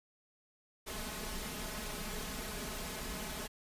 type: noise with comb filter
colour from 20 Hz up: pink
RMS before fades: -41 dBFS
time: 0.86-3.48 s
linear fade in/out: 20 ms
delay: 4.7 ms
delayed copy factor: +0.75
effects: resampled to 32000 Hz